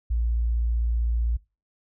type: tone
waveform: sine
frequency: 57.8 Hz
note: A#1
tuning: 14 cents flat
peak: -21 dBFS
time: 0.1-1.37 s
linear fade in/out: 10 ms
effects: noise-tail reverb RT60 0.3 s tail -23 dB re dry